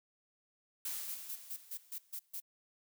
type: noise with exponential decay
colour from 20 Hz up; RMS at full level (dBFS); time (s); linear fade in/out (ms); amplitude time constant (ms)
blue; -38; 0.85-2.42; 5; 340
type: noise bursts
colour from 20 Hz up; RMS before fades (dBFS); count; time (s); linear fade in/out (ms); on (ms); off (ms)
violet; -42; 7; 1.08-2.403; 10; 69; 140
effects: none